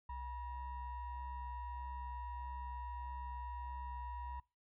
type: ring-modulated tone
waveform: triangle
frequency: 450.8 Hz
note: A4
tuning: 42 cents sharp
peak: -37 dBFS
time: 0.09-4.4 s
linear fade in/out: 5 ms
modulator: 515 Hz
effects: noise-tail reverb RT60 0.3 s tail -24 dB re dry + resampled to 8000 Hz